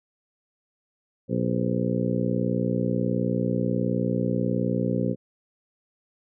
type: harmonic tone with a mistuned harmonic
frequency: 60 Hz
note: B1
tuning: 49 cents flat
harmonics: 2 / 3 / 4 / 5 / 6 / 7 / 8 / 9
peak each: -29 / -27 / -28 / -34 / -33 / -33 / -37 / -32 dBFS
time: 1.28-5.16 s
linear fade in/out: 50 ms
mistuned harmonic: 9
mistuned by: -70 cents
effects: none